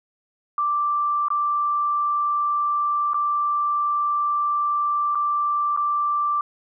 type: tone with dropouts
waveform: sine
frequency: 1174.7 Hz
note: D6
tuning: in tune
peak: -19 dBFS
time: 0.58-6.41 s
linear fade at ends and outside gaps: 2 ms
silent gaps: 1.284-1.303 / 3.134-3.143 / 5.149-5.154 / 5.765-5.773 s
effects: none